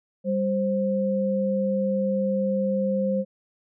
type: tone pair together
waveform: sine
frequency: 197.03 / 526 Hz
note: G3 / C5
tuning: +9 / +9 cents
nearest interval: octave + perfect fourth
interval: 1700 cents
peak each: -24 dBFS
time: 0.24-3.25 s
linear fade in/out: 50 ms
effects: none